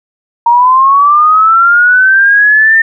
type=linear sweep; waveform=sine; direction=up; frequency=931 to 1817 Hz; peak=-3 dBFS; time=0.46-2.82 s; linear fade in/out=5 ms; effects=none